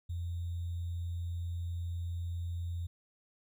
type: tone with sample-and-hold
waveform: sine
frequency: 86.1 Hz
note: F2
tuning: 24 cents flat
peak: -34 dBFS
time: 0.09-2.87 s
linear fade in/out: 10 ms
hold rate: 3675 Hz
effects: none